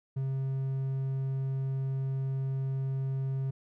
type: tone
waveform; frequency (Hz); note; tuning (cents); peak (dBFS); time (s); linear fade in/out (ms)
triangle; 134.1; C3; +43; -27; 0.16-3.51; 10
effects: none